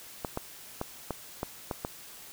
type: clicks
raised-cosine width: 1 ms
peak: -17 dBFS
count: 7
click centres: 0.248 / 0.374 / 0.814 / 1.107 / 1.431 / 1.712 / 1.849 s
effects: white hiss -48 dBFS RMS until 2.32 s